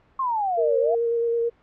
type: exponential two-way sweep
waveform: sine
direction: down then up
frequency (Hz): 1091 to 521 to 710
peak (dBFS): -21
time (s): 0.19-0.95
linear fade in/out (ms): 5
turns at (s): 0.79
type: tone with vibrato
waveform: sine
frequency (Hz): 466.2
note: A#4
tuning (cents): 0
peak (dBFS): -20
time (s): 0.57-1.5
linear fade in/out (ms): 20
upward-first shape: square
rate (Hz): 9.2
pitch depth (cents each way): 11
effects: pink hiss -59 dBFS RMS until 1.62 s + low-pass 2000 Hz 12 dB/octave